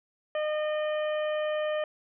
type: harmonic tone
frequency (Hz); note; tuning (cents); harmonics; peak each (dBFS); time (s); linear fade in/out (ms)
610; D#5; -34; 1 / 2 / 3 / 4 / 5; -27 / -39 / -39 / -45 / -44; 0.35-1.84; 2
effects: none